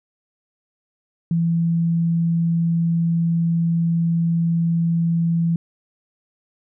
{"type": "tone", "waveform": "sine", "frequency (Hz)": 167.4, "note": "E3", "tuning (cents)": 27, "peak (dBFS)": -16, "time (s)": [1.31, 5.56], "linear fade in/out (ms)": 2, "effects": []}